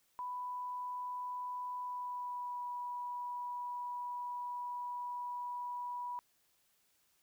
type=tone with pitch glide; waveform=sine; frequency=992 to 977.8 Hz; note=B5 to B5; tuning=+7 to -18 cents; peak=-38 dBFS; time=0.19-6.19 s; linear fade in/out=0 ms; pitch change=-25 cents; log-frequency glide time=1.81-2.67 s; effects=white hiss -74 dBFS RMS until 7.22 s